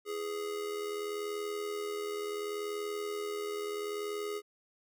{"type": "tone with amplitude modulation", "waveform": "square", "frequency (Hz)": 415.3, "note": "G#4", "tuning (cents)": 0, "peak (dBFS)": -33, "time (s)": [0.05, 4.42], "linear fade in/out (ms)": 50, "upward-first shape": "sine", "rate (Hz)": 80.7, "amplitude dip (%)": 55, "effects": []}